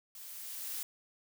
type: noise with level ramp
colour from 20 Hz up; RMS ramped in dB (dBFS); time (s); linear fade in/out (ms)
blue; -49 to -38; 0.15-0.83; 2
effects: none